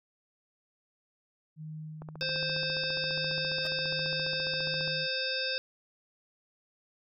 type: tone with tremolo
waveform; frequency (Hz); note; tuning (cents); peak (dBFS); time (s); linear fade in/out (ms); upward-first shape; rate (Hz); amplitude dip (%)
sine; 155.56; D#3; 0; -38; 1.56-5.08; 50; sine; 1.3; 45
type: click train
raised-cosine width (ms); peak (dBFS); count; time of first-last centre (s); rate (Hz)
1; -30; 43; 2.02-4.877; 14.7
type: harmonic tone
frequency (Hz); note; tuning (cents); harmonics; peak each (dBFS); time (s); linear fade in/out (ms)
523.3; C5; 0; 1 / 3 / 5 / 7 / 9 / 10; -37 / -37 / -37 / -37 / -37 / -37; 2.21-5.58; 0
type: tone with exponential growth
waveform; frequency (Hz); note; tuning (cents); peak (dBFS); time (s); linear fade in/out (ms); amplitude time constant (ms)
sawtooth; 622.3; D#5; 0; -34; 3.58-3.67; 1; 18
effects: none